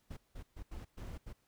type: noise bursts at uneven times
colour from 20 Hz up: brown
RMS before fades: -45 dBFS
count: 6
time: 0.1-0.17 / 0.35-0.43 / 0.56-0.63 / 0.71-0.85 / 0.97-1.18 / 1.26-1.33 s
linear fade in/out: 10 ms
effects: pink hiss -75 dBFS RMS until 1.47 s